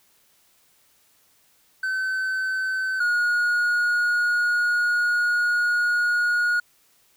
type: tone pair in turn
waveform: triangle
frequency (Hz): 1529 / 1443.2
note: G6 / F#6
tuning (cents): -44 / -44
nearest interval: minor second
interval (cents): 100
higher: first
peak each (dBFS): -21 / -17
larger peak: second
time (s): 1.83-3 / 3-6.6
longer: second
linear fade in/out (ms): 5
effects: white hiss -61 dBFS RMS until 7.16 s